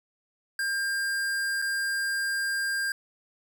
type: tone with dropouts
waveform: square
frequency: 1600 Hz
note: G6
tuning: 35 cents sharp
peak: -27 dBFS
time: 0.59-2.92 s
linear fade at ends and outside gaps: 2 ms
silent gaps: 1.618-1.622 s
effects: none